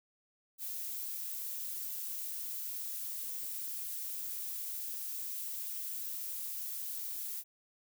violet noise, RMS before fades -40 dBFS, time 0.58-7.44 s, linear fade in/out 50 ms, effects none

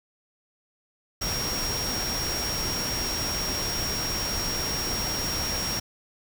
sine tone in noise, 5588 Hz, F8, in tune, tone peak -29 dBFS, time 1.21-5.8 s, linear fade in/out 10 ms, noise pink, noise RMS -31 dBFS, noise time 1.21-5.8 s, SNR -1 dB, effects none

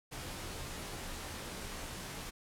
pink noise with comb filter, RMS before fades -43 dBFS, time 0.11-2.31 s, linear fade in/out 20 ms, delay 19 ms, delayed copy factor -0.55, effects low-pass 12000 Hz 12 dB/octave

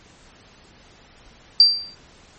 sine tone with exponential decay, 4699 Hz, D8, in tune, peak -5 dBFS, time 1.6-1.95 s, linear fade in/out 2 ms, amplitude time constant 75 ms, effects pink hiss -50 dBFS RMS until 2.38 s + MP3 32 kbps

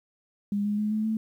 sine tone with pitch steps, 203.3 / 207.3 / 211.4 / 215.6 / 219.9 Hz, G#3 / G#3 / G#3 / A3 / A3, -37 / -3 / +31 / -35 / -1 cents, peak -24 dBFS, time 0.52-1.17 s, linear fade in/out 2 ms, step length 130 ms, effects 10-bit

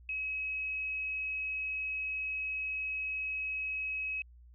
sine tone, 2557 Hz, D#7, 47 cents sharp, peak -33 dBFS, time 0.09-4.22 s, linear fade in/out 2 ms, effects added 60 Hz sine -53 dBFS peak until 4.54 s

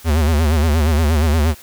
square tone with vibrato, 77.4 Hz, D#2, 9 cents flat, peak -13 dBFS, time 0.04-1.55 s, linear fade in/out 50 ms, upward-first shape sine, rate 8.5 Hz, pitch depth 120 cents each way, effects white hiss -42 dBFS RMS until 1.62 s

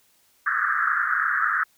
pink band-pass noise, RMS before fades -23 dBFS, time 0.46-1.64 s, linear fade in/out 10 ms, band 1200 to 1800 Hz, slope 96 dB/octave, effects white hiss -62 dBFS RMS until 1.77 s

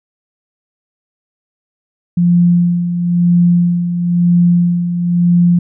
sine tone with tremolo, 174.3 Hz, F3, 3 cents flat, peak -6 dBFS, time 2.17-5.59 s, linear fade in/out 5 ms, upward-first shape sine, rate 1 Hz, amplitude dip 60%, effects none

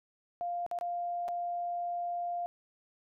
sine tone with dropouts, 699 Hz, F5, 1 cent sharp, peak -32 dBFS, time 0.41-2.46 s, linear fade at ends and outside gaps 0 ms, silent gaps 0.664-0.713 / 0.788-0.811 / 1.281-1.286 s, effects none

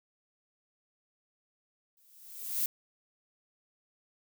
violet noise with exponential growth, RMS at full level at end -28 dBFS, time 1.97-2.66 s, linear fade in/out 2 ms, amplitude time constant 150 ms, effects none

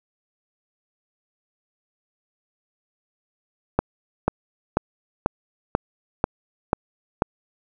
click train, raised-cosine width 1 ms, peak -3 dBFS, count 8, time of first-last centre 3.79-7.221 s, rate 2.04 Hz, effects none

